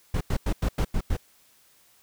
brown noise bursts, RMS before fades -24 dBFS, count 7, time 0.14-1.168 s, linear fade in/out 5 ms, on 68 ms, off 92 ms, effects white hiss -60 dBFS RMS until 2.02 s

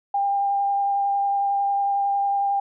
sine tone with vibrato, 799 Hz, G5, 33 cents sharp, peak -19 dBFS, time 0.14-2.6 s, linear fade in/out 5 ms, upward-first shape sine, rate 11 Hz, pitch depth 10 cents each way, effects none

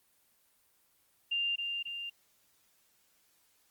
sine tone with echo, 2794 Hz, F7, in tune, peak -29 dBFS, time 1.31-1.56 s, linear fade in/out 10 ms, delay 270 ms, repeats 2, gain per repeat -4 dB, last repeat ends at 2.1 s, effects white hiss -70 dBFS RMS until 3.7 s + Opus 24 kbps

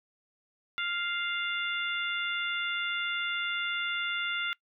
harmonic tone, 698.5 Hz, F5, in tune, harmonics 2 / 3 / 4 / 5, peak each -33 / -35 / -36 / -37 dBFS, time 0.78-4.53 s, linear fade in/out 0 ms, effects noise-tail reverb RT60 0.1 s tail -23 dB re dry

